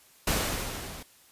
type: noise with level ramp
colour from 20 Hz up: pink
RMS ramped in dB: -25 to -43 dBFS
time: 0.27-1.03 s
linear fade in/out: 5 ms
effects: white hiss -58 dBFS RMS until 1.31 s + resampled to 32000 Hz